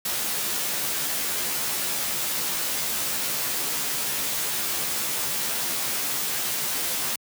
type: noise with comb filter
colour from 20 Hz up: white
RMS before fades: -27 dBFS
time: 0.05-7.16 s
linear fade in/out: 5 ms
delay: 14 ms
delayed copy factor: +1
effects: high-pass 100 Hz 12 dB/octave